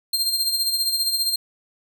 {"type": "tone with tremolo", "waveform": "sawtooth", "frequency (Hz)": 4186, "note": "C8", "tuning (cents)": 0, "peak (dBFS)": -15, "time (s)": [0.13, 1.36], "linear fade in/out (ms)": 5, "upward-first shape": "sine", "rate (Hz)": 15, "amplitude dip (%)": 55, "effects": []}